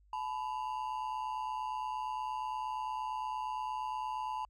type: ring-modulated tone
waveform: triangle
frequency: 932.3 Hz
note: A#5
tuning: in tune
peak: -30 dBFS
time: 0.13-4.45 s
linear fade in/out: 2 ms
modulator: 64.3 Hz
effects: added 50 Hz sine -62 dBFS peak until 4.49 s